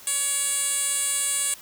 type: tone with band-pass filter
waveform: 10% pulse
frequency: 562 Hz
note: C#5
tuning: 24 cents sharp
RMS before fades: -25 dBFS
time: 0.07-1.54 s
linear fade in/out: 2 ms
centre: 9200 Hz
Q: 2.9
effects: white hiss -46 dBFS RMS until 1.61 s